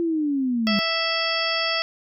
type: linear sweep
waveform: sine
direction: down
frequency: 344 to 196 Hz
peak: -20 dBFS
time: 0-0.79 s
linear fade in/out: 0 ms
type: harmonic tone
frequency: 659.3 Hz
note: E5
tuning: in tune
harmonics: 1 / 2 / 3 / 4 / 5 / 7 / 8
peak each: -29 / -29 / -29 / -29 / -29 / -29 / -29 dBFS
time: 0.67-1.82 s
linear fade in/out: 0 ms
effects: none